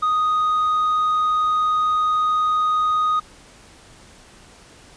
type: tone with tanh clipping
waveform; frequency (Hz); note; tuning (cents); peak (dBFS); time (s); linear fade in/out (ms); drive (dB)
triangle; 1244.5; D#6; 0; -17; 0.02-3.2; 10; 7
effects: pink hiss -47 dBFS RMS until 4.96 s + resampled to 22050 Hz